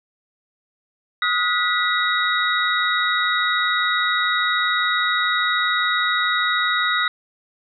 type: tone cluster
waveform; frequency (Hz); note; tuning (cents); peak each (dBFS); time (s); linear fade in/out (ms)
sine; 1259 / 1446 / 1960 / 3794; D#6 / F#6 / B6 / A#7; +20 / -40 / -14 / +30; -23; 1.22-7.08; 2
effects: none